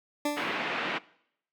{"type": "tone with exponential decay", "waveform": "20% pulse", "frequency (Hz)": 293.7, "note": "D4", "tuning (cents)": 0, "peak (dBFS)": -20, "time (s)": [0.25, 0.71], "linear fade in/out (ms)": 5, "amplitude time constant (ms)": 100}
{"type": "band-pass noise", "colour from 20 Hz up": "white", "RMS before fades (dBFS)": -32, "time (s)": [0.36, 0.99], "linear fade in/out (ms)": 20, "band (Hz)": [170, 2700], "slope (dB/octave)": 24}
{"effects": ["noise-tail reverb RT60 0.7 s tail -21 dB re dry"]}